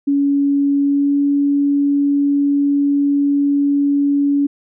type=tone with pitch glide; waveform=sine; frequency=281.7 to 283.8 Hz; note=C#4 to C#4; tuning=+28 to +41 cents; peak=-12 dBFS; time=0.07-4.47 s; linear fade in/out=10 ms; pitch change=+13 cents; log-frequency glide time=0.8-1.18 s; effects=none